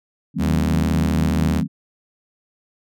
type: chord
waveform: sine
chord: D# diminished seventh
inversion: none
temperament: equal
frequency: 155.56 / 185 / 220 / 261.6 Hz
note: D#3 / F#3 / A3 / C4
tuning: 0 / 0 / 0 / 0 cents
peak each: -23 / -23 / -24 / -25 dBFS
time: 0.34-1.68 s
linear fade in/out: 50 ms
type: tone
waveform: sawtooth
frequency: 80 Hz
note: D#2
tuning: 49 cents sharp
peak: -16 dBFS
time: 0.38-1.63 s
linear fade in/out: 50 ms
effects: none